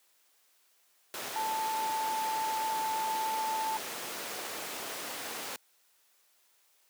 sine tone in noise, 880 Hz, A5, in tune, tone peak -30 dBFS, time 1.36-3.77 s, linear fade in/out 0 ms, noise pink, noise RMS -37 dBFS, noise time 1.14-5.56 s, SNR +4 dB, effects white hiss -68 dBFS RMS until 6.89 s + high-pass 400 Hz 12 dB/octave

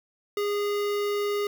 square tone with notch filter, 410.4 Hz, G#4, 21 cents flat, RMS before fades -27 dBFS, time 0.37-1.47 s, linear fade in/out 2 ms, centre 8400 Hz, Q 1.5, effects 9-bit

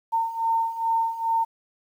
sine beating tone pair, 908 / 910.4 Hz, A#5 / A#5, -46 / -41 cents, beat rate 2.4 Hz, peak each -27 / -23 dBFS, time 0.12-1.45 s, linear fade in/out 20 ms, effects 9-bit

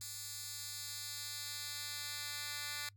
10% pulse tone with high-pass filter sweep, 293.1 Hz, D4, 3 cents flat, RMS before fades -44 dBFS, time 0.01-2.89 s, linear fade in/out 2 ms, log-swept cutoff 6100 to 2500 Hz, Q 1, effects noise-tail reverb RT60 0.1 s tail -24 dB re dry + added 101 Hz sine -59 dBFS peak until 2.96 s

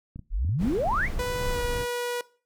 clicks, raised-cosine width 5 ms, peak -26 dBFS, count 12, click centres 0.16 / 0.193 / 0.448 / 0.492 / 0.676 / 0.734 / 0.811 / 0.871 / 0.936 / 1.036 / 1.101 / 1.181 s
sine exponential sweep, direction up, 33.62 to 2430 Hz, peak -23 dBFS, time 0.3-1.09 s, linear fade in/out 50 ms
brown noise with tremolo, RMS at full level -30 dBFS, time 0.58-1.86 s, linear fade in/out 50 ms, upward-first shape sine, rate 2.5 Hz, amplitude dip 25%
sawtooth tone with pitch glide, 494.3 to 485.2 Hz, B4 to B4, +1 to -31 cents, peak -24 dBFS, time 1.19-2.21 s, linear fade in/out 2 ms, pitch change -32 cents, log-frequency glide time 1.51-1.58 s
effects noise-tail reverb RT60 0.4 s tail -20 dB re dry

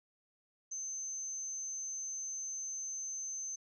sine tone, 6220 Hz, G8, 14 cents flat, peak -38 dBFS, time 0.71-3.56 s, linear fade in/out 10 ms, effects none

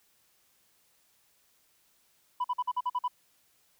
sine tone bursts, 991 Hz, B5, 6 cents sharp, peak -24 dBFS, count 8, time 2.4-3.081 s, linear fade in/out 10 ms, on 44 ms, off 47 ms, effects tanh soft clip ceiling -25 dBFS + white hiss -68 dBFS RMS until 3.79 s

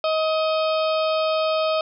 harmonic tone with a mistuned harmonic, 631 Hz, D#5, 24 cents sharp, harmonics 1 / 2 / 4 / 5 / 6 / 7 / 8, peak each -20 / -26 / -32 / -34 / -36 / -37 / -38 dBFS, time 0.04-1.81 s, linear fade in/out 2 ms, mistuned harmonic 6, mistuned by -46 cents, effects none

